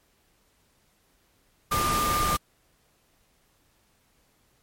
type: tone in noise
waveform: sine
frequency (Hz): 1200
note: D6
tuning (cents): +37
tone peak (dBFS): -24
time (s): 1.71-2.37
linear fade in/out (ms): 10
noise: pink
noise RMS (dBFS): -28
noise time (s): 1.71-2.37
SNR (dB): +1
effects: pink hiss -66 dBFS RMS until 4.62 s + MP3 64 kbps